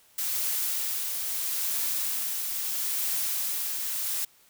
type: noise with tremolo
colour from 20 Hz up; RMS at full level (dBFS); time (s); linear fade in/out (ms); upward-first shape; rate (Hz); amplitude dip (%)
blue; -28; 0.18-4.25; 5; triangle; 0.76; 35
effects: white hiss -60 dBFS RMS until 4.49 s